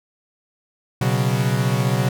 45% pulse chord, B suspended second, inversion none, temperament equal, 123.47 / 138.59 / 185 Hz, B2 / C#3 / F#3, 0 / 0 / 0 cents, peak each -20 / -22 / -24 dBFS, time 1.01-2.09 s, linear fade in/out 5 ms, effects none

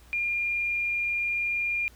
sine tone, 2407 Hz, D7, 42 cents sharp, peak -25 dBFS, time 0.13-1.88 s, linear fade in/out 0 ms, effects added 60 Hz sine -51 dBFS peak until 1.95 s + pink hiss -57 dBFS RMS until 1.95 s

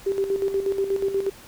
sine tone with tremolo, 392 Hz, G4, in tune, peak -19 dBFS, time 0.06-1.3 s, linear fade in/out 10 ms, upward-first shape square, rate 8.3 Hz, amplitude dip 60%, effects pink hiss -46 dBFS RMS until 1.47 s

